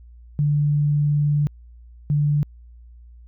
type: tone pair in turn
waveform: sine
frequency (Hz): 146.83 / 146.83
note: D3 / D3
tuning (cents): 0 / 0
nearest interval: unison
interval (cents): 0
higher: neither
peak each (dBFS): -16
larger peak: neither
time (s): 0.39-1.47 / 2.1-2.43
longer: first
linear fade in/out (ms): 0
effects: added 59 Hz sine -42 dBFS peak until 3.27 s